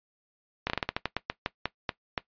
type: slowing click train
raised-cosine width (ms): 0.3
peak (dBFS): -11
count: 14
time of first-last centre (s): 0.67-2.178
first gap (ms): 29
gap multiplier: 1.21
effects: noise-tail reverb RT60 0.1 s tail -18 dB re dry + resampled to 11025 Hz